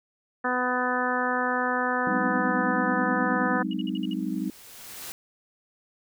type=harmonic tone; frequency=250.2 Hz; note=B3; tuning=23 cents sharp; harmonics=1 / 2 / 3 / 4 / 5 / 6 / 7; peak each=-31 / -31 / -31 / -31 / -31 / -31 / -31 dBFS; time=0.44-3.63 s; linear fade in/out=10 ms
type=chord; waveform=sine; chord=Ab dominant seventh; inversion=third; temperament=just; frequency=186.89 / 207.7 / 259.6 / 311.5 Hz; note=Gb3 / Ab3 / C4 / Eb4; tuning=+18 / 0 / -13 / +2 cents; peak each=-32 dBFS; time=2.07-4.5 s; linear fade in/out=2 ms
type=noise with exponential growth; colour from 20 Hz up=white; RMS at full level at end=-37 dBFS; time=3.37-5.12 s; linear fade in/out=0 ms; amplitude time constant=380 ms
type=tone bursts; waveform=sine; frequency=2895 Hz; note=F#7; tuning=38 cents flat; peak=-36 dBFS; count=6; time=3.71-4.134 s; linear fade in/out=2 ms; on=24 ms; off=56 ms
effects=none